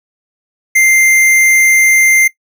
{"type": "tone", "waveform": "square", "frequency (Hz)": 2093, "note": "C7", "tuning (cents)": 0, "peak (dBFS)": -7, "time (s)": [0.75, 2.28], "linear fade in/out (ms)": 10, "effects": ["noise-tail reverb RT60 0.1 s tail -17 dB re dry"]}